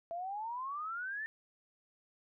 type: exponential sweep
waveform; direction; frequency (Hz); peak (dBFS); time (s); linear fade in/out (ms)
sine; up; 664 to 1811; -37; 0.11-1.26; 0
effects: none